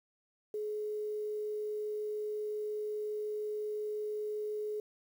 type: tone with quantisation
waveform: sine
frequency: 423.6 Hz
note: G#4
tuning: 34 cents sharp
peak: -34 dBFS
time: 0.54-4.8 s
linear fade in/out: 2 ms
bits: 10
effects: none